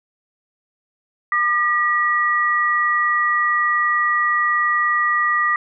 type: tone pair together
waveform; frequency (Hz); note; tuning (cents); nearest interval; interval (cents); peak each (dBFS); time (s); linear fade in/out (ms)
sine; 1205 / 1923.9; D6 / B6; +44 / -46; minor sixth; 810; -18; 1.32-5.56; 2
effects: none